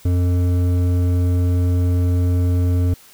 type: tone with hard clipping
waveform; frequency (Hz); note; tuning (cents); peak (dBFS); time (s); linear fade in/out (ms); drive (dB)
triangle; 89; F2; +33; -16; 0.05-2.94; 5; 14
effects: white hiss -47 dBFS RMS until 3.13 s